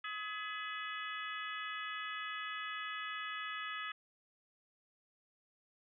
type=harmonic tone with a mistuned harmonic; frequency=423.4 Hz; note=G#4; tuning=33 cents sharp; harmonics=3 / 4 / 5 / 6 / 7 / 8; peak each=-43 / -45 / -47 / -49 / -50 / -51 dBFS; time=0.04-3.92 s; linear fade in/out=5 ms; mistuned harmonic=5; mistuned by=-89 cents; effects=none